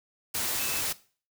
sine tone in noise, 2612 Hz, E7, 17 cents flat, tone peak -38 dBFS, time 0.59-0.81 s, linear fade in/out 10 ms, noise white, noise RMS -30 dBFS, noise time 0.34-0.93 s, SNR -11 dB, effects noise-tail reverb RT60 0.4 s tail -18 dB re dry

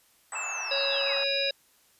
white band-pass noise, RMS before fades -39 dBFS, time 0.32-1.24 s, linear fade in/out 5 ms, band 750 to 1500 Hz, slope 24 dB/octave
sine linear sweep, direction down, 8060 to 1853 Hz, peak -37 dBFS, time 0.32-1.15 s, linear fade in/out 2 ms
sine tone with pitch glide, 2637 to 2432 Hz, E7 to D#7, 0 to -40 cents, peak -33 dBFS, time 0.35-1.5 s, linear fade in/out 5 ms, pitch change -140 cents, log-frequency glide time 0.99-1.28 s
harmonic tone, 554.4 Hz, C#5, in tune, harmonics 1 / 3 / 5 / 7 / 9, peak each -30 / -38 / -37 / -29 / -33 dBFS, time 0.71-1.51 s, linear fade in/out 5 ms
effects white hiss -63 dBFS RMS until 1.99 s + resampled to 32000 Hz

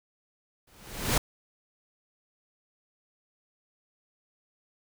pink noise with exponential growth, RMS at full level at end -22 dBFS, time 0.67-1.18 s, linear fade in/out 5 ms, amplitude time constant 110 ms, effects none

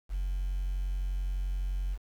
sine tone, 45.81 Hz, F#1, 17 cents flat, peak -27 dBFS, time 0.09-1.98 s, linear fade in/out 50 ms, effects tanh soft clip ceiling -27 dBFS + 9-bit

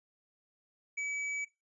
sine tone with hard clipping, 2286 Hz, D7, 47 cents flat, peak -35 dBFS, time 0.97-1.45 s, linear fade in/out 10 ms, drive 7 dB, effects noise-tail reverb RT60 0.2 s tail -17 dB re dry + resampled to 22050 Hz

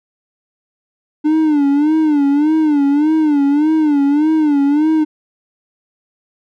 triangle tone with vibrato, 297.6 Hz, D4, 23 cents sharp, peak -8 dBFS, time 1.24-5.05 s, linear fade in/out 20 ms, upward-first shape sine, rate 1.7 Hz, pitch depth 110 cents each way, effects none

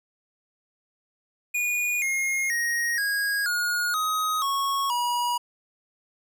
square tone with pitch steps, 2447 / 2143 / 1876 / 1642.6 / 1438.3 / 1259.4 / 1102.7 / 965.5 Hz, D#7 / C7 / A#6 / G#6 / F#6 / D#6 / C#6 / B5, -29 / +41 / +11 / -20 / -49 / +21 / -9 / -39 cents, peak -24 dBFS, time 1.54-5.38 s, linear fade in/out 10 ms, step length 480 ms, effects none

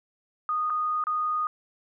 sine tone with dropouts, 1235 Hz, D#6, 13 cents flat, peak -24 dBFS, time 0.49-1.47 s, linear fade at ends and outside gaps 1 ms, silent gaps 0.699-0.703 / 1.039-1.069 s, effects none

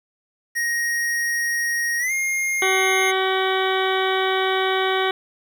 square tone with pitch glide, 1876 to 2130 Hz, A#6 to C7, +11 to +30 cents, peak -21 dBFS, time 0.55-3.12 s, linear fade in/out 20 ms, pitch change +219 cents, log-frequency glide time 1.99-2.12 s
harmonic tone, 379.3 Hz, F#4, 43 cents sharp, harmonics 1 / 2 / 3 / 4 / 5 / 6 / 8 / 9 / 10, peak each -22 / -25 / -27 / -28 / -29 / -30 / -31 / -32 / -32 dBFS, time 2.62-5.11 s, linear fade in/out 2 ms
effects 8-bit

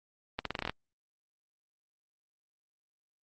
accelerating click train, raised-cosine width 0.3 ms, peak -16 dBFS, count 9, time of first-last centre 0.39-0.696 s, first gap 63 ms, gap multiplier 0.85, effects Opus 32 kbps

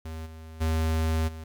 square tone with level steps, 80.1 Hz, E2, 49 cents flat, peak -35 / -42 / -24 / -38 dBFS, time 0.05-1.44 s, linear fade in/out 5 ms, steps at 0.25 / 0.6 / 1.27 s, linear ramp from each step 20 ms, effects 11-bit

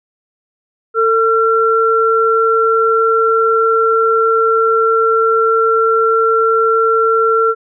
sine tone pair together, 449.2 / 1360.1 Hz, A4 / F6, +36 / -46 cents, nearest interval octave + perfect fifth, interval 1918 cents, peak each -12 dBFS, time 0.94-7.55 s, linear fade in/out 50 ms, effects none

